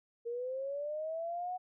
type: linear sweep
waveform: sine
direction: up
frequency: 462.6 to 740 Hz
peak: -35 dBFS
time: 0.25-1.58 s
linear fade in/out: 20 ms
effects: none